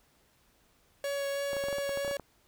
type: tone with vibrato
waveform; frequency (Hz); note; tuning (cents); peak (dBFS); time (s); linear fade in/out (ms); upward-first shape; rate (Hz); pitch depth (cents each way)
45% pulse; 560; C#5; +18; -31; 1.04-2.17; 2; sine; 3.1; 10
type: clicks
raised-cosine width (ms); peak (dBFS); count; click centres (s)
1; -26; 12; 1.532 / 1.567 / 1.639 / 1.685 / 1.728 / 1.784 / 1.893 / 1.974 / 2.048 / 2.079 / 2.112 / 2.197
effects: pink hiss -67 dBFS RMS until 2.47 s